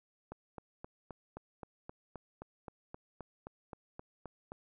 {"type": "click train", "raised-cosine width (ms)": 1, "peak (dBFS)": -30, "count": 17, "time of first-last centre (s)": [0.32, 4.519], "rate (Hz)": 3.81, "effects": []}